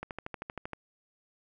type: click train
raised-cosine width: 0.5 ms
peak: -22 dBFS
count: 10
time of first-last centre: 0.03-0.733 s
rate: 12.8 Hz
effects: none